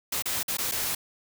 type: noise with dropouts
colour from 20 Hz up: white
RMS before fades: -29 dBFS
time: 0.12-0.95 s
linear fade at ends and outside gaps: 5 ms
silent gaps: 0.223-0.256 / 0.431-0.481 / 0.571-0.584 / 0.714-0.719 s
effects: none